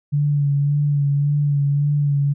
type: tone with vibrato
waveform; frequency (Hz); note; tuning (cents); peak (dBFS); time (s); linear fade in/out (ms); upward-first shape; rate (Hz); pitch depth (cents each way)
sine; 143.9; D3; -35; -15; 0.12-2.34; 20; sine; 1.8; 29
effects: none

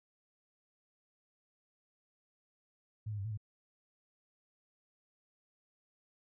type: tone with pitch steps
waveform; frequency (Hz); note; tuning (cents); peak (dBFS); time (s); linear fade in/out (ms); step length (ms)
sine; 107.7 / 104.4 / 97.9 / 111.2 / 105; A2 / G#2 / G2 / A2 / G#2; -37 / +10 / -2 / +19 / +19; -36; 3.06-3.375; 10; 63
effects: none

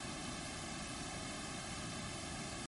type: noise with comb filter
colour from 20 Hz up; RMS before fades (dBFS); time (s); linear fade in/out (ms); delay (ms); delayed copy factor
pink; -44; 0-2.66; 5; 2.1; -0.95
effects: MP3 48 kbps

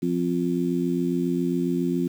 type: harmonic tone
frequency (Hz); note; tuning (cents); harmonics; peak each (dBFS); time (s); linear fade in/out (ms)
87.31; F2; 0; 2 / 3 / 4; -26 / -25 / -27; 0.02-2.08; 10
effects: 8-bit

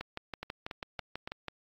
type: two click trains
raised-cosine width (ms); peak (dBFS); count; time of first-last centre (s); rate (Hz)
0.3; -21 / -22; 10 / 4; 0.01-1.483 / 0.43-1.275; 6.11 / 3.55
effects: AAC 48 kbps

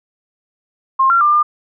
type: tone with pitch steps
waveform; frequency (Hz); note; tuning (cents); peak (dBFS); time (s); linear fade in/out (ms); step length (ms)
sine; 1064 / 1372 / 1193 / 1202; C6 / F6 / D6 / D6; +29 / -31 / +27 / +40; -9; 0.99-1.43; 10; 110
effects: none

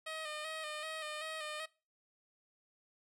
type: tone with vibrato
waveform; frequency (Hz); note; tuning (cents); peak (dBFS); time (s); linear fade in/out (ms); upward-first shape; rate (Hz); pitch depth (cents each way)
10% pulse; 620; D#5; -6; -32; 0.06-1.66; 10; square; 2.6; 36
effects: noise-tail reverb RT60 0.3 s tail -20 dB re dry + low-pass 10000 Hz 12 dB/octave

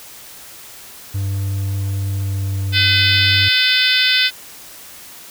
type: tone with pitch glide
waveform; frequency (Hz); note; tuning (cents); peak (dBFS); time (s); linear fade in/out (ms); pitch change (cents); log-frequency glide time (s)
triangle; 98 to 96.93; G2 to G2; 0 to -19; -16; 1.14-3.49; 10; -19; 2-2.83
type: harmonic tone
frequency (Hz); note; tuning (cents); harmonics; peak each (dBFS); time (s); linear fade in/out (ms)
507; B4; +45; 3 / 4 / 5 / 6 / 7 / 8 / 9 / 10; -20 / -21 / -20 / -21 / -17 / -23 / -23 / -23; 2.72-4.31; 50
effects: white hiss -38 dBFS RMS until 5.3 s

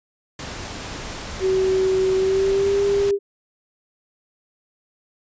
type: noise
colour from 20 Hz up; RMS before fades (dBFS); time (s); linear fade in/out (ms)
pink; -32; 0.39-3.11; 2
type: tone with pitch glide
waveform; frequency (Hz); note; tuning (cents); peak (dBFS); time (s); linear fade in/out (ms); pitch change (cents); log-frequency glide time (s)
sine; 378.3 to 400.8; F#4 to G4; +38 to +38; -16; 1.4-3.19; 50; +100; 2.15-2.81
effects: resampled to 16000 Hz

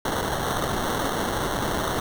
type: noise with sample-and-hold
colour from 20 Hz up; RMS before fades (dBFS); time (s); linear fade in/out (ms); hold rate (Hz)
blue; -26; 0.05-2; 2; 2450
effects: none

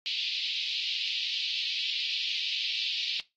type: band-pass noise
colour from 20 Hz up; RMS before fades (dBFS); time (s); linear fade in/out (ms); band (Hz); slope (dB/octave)
white; -32; 0.06-3.2; 0; 2600 to 4400; 48
effects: noise-tail reverb RT60 0.2 s tail -18 dB re dry + AAC 32 kbps

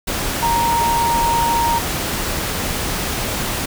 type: tone in noise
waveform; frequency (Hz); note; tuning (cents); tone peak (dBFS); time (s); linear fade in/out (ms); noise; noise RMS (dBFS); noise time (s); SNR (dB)
sine; 932.3; A#5; 0; -15; 0.42-1.79; 10; pink; -22; 0.07-3.66; +4
effects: none

